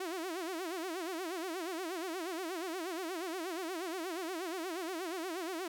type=tone with vibrato; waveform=sawtooth; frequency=349.2 Hz; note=F4; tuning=in tune; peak=-33 dBFS; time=0-5.68 s; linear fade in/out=5 ms; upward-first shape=sine; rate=8.4 Hz; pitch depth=170 cents each way; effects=none